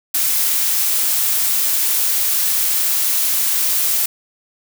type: noise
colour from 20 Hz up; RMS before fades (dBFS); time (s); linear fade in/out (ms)
blue; -17; 0.14-4.06; 5
effects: none